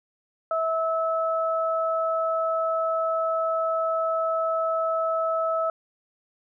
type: tone pair together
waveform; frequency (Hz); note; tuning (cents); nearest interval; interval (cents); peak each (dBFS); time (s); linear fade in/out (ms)
sine; 650 / 1300; E5 / E6; -24 / -24; octave; 1200; -24 / -26; 0.51-5.7; 2
effects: none